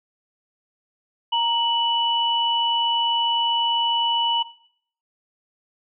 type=tone pair together; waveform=sine; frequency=932.3 / 2960 Hz; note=A#5 / F#7; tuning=0 / 0 cents; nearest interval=octave + minor sixth; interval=2000 cents; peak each=-21 dBFS; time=1.32-4.43 s; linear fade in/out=10 ms; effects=noise-tail reverb RT60 0.6 s tail -17 dB re dry